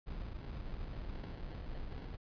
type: noise with sample-and-hold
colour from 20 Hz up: brown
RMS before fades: -43 dBFS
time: 0.06-2.17 s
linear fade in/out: 20 ms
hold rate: 1225 Hz
effects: resampled to 11025 Hz